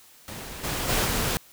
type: noise with level steps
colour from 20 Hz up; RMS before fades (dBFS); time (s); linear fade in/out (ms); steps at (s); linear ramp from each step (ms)
pink; -38 / -29 / -24 / -26; 0.28-1.37; 0; 0.63 / 0.88 / 1.04; 20
effects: white hiss -53 dBFS RMS until 1.52 s